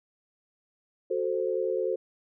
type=chord; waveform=sine; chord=F# diminished; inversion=none; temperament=equal; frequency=370 / 440 / 523.3 Hz; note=F#4 / A4 / C5; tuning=0 / 0 / 0 cents; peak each=-30 dBFS; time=1.1-1.96 s; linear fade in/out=10 ms; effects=none